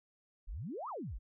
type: exponential two-way sweep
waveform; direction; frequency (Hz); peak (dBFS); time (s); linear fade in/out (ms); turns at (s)
sine; up then down; 33.48 to 1301 to 35.11; -39; 0.47-1.19; 20; 0.89
effects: none

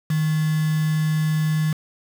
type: tone with quantisation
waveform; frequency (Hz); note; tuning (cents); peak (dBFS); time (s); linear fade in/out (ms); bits
sine; 155.8; D#3; +3; -18; 0.1-1.73; 5; 5
effects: none

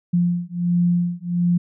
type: beating tone pair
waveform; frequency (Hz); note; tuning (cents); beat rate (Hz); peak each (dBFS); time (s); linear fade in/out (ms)
sine; 174.1 / 175.5; F3 / F3; -5 / +9; 1.4; -20; 0.13-1.58; 10
effects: none

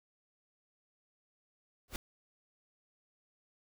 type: noise with exponential growth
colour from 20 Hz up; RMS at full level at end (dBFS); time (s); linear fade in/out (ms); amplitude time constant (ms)
pink; -33; 1.88-1.96; 1; 16
effects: none

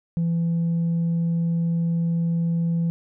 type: tone with tanh clipping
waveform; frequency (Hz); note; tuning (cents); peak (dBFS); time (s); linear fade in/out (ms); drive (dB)
triangle; 167.9; E3; +32; -20; 0.17-2.9; 0; 6
effects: none

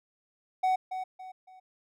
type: tone with echo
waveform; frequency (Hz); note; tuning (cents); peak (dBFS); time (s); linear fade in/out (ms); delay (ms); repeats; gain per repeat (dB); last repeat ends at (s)
triangle; 748; F#5; +19; -21; 0.63-0.76; 10; 280; 3; -9; 1.6
effects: none

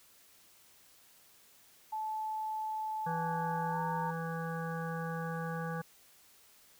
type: tone with pitch glide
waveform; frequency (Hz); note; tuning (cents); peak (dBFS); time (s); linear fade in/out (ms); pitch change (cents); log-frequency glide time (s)
sine; 869 to 911.7; A5 to A#5; -22 to -39; -34; 1.92-4.11; 10; +83; 3.68-3.8
type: harmonic tone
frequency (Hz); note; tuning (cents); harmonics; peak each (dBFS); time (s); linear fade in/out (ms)
164.81; E3; 0; 1 / 3 / 5 / 7 / 9 / 10; -37 / -42 / -44 / -45 / -47 / -47; 3.06-5.82; 10
effects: white hiss -62 dBFS RMS until 6.79 s

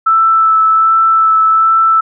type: tone with vibrato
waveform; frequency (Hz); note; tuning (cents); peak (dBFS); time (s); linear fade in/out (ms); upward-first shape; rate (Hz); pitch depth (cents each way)
sine; 1318.5; E6; 0; -6; 0.06-2.01; 10; sine; 1.3; 12
effects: none

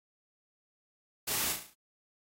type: noise with echo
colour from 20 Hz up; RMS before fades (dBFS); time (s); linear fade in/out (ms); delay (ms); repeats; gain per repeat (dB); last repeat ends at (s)
white; -33; 1.27-1.53; 10; 35; 6; -5; 1.74
effects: AAC 48 kbps

